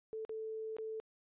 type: tone with dropouts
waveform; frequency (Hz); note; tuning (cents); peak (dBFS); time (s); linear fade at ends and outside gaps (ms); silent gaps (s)
sine; 440; A4; 0; -39; 0.13-1; 0; 0.25-0.294 / 0.767-0.785
effects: resampled to 8000 Hz